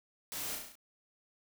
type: noise with echo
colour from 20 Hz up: white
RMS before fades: -41 dBFS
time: 0.32-0.55 s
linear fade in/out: 0 ms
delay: 34 ms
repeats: 6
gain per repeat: -3 dB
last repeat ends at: 0.754 s
effects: none